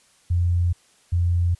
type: tone pair in turn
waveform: sine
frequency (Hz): 87.31 / 86.98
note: F2 / F2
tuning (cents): 0 / -6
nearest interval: unison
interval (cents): 6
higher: first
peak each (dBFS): -17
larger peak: neither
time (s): 0.3-0.73 / 1.12-1.55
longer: neither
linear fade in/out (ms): 10
effects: white hiss -58 dBFS RMS until 1.59 s + resampled to 24000 Hz